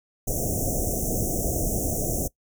pink band-stop noise, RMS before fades -26 dBFS, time 0.27-2.28 s, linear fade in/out 10 ms, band 730 to 5800 Hz, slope 96 dB/octave, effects noise-tail reverb RT60 0.1 s tail -21 dB re dry

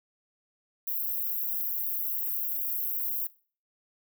white high-pass noise, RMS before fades -31 dBFS, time 0.87-3.27 s, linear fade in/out 5 ms, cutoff 12000 Hz, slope 96 dB/octave, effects noise-tail reverb RT60 0.4 s tail -20 dB re dry

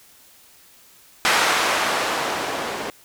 violet noise with low-pass filter sweep, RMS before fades -22 dBFS, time 1.25-2.9 s, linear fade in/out 0 ms, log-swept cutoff 1200 to 470 Hz, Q 0.73, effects white hiss -51 dBFS RMS until 3.04 s

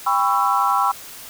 sine chord, C# half-diminished seventh, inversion second, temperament just, 798.3 / 997.9 / 1108.7 / 1330.5 Hz, G5 / B5 / C#6 / E6, +31 / +18 / 0 / +16 cents, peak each -21 dBFS, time 0.06-0.92 s, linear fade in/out 10 ms, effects white hiss -38 dBFS RMS until 1.29 s

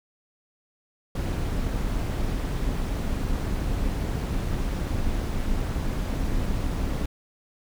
brown noise with amplitude modulation, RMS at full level -24 dBFS, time 1.15-7.06 s, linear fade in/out 5 ms, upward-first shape sine, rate 230 Hz, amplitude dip 50%, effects none

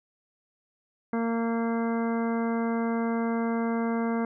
harmonic tone, 230 Hz, A#3, 23 cents flat, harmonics 1 / 2 / 3 / 4 / 5 / 6 / 7 / 9, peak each -26 / -32 / -36 / -38 / -40 / -42 / -43 / -45 dBFS, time 1.13-4.25 s, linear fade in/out 2 ms, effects none

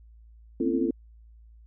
sine tone cluster, 230 / 257.5 / 270.4 / 336.8 / 444.5 Hz, A#3 / C4 / C#4 / E4 / A4, -23 / -28 / -43 / +37 / +18 cents, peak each -34 / -28 / -29 / -27 / -32 dBFS, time 0.6-0.91 s, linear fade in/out 5 ms, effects added 56 Hz sine -49 dBFS peak until 1.66 s

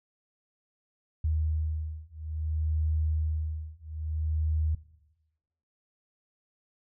sine beating tone pair, 77.78 / 78.37 Hz, D#2 / D#2, 0 / +13 cents, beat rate 0.59 Hz, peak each -30 dBFS, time 1.24-4.75 s, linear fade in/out 5 ms, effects noise-tail reverb RT60 1.0 s tail -18 dB re dry

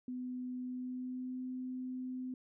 sine tone with pitch glide, 251.3 to 255.1 Hz, B3 to C4, +30 to -44 cents, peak -38 dBFS, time 0.08-2.34 s, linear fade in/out 2 ms, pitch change +26 cents, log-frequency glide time 0.62-1.42 s, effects none

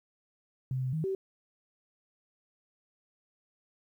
sine tone with pitch steps, 130 / 128.9 / 157.9 / 384.3 Hz, C3 / C3 / D#3 / G4, -11 / -26 / +26 / -34 cents, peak -29 dBFS, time 0.71-1.15 s, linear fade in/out 2 ms, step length 110 ms, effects 11-bit

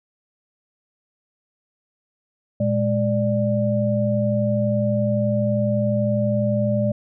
sine tone cluster, 115.8 / 207.7 / 590 Hz, A#2 / G#3 / D5, -11 / 0 / +8 cents, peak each -22 dBFS, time 2.6-6.92 s, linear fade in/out 5 ms, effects none

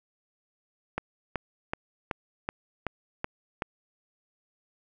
click train, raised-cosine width 0.5 ms, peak -14 dBFS, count 8, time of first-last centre 0.98-3.622 s, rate 2.65 Hz, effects none

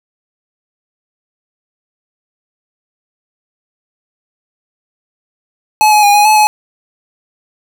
square tone with pitch steps, 855 / 843 / 817 / 830 / 859 / 848 Hz, A5 / G#5 / G#5 / G#5 / A5 / G#5, -50 / +26 / -29 / -1 / -42 / +36 cents, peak -6 dBFS, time 5.81-6.47 s, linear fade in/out 0 ms, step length 110 ms, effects none

